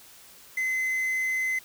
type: tone with quantisation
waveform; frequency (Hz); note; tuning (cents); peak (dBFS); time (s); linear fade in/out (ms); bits
triangle; 2046; C7; -39; -23; 0.57-1.59; 5; 8
effects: white hiss -51 dBFS RMS until 1.64 s